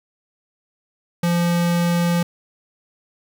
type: tone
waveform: square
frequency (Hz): 172.5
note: F3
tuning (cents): -21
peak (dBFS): -17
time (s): 1.23-2.23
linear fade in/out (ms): 5
effects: 9-bit